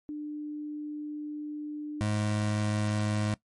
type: tone pair in turn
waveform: sine / 25% pulse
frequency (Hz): 298.7 / 105.61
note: D4 / G#2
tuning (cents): +29 / +29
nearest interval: octave + tritone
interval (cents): 1800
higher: first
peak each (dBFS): -33 / -23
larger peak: second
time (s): 0.09-2.01 / 2.01-3.34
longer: first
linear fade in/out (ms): 0
effects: noise-tail reverb RT60 0.1 s tail -19 dB re dry + MP3 48 kbps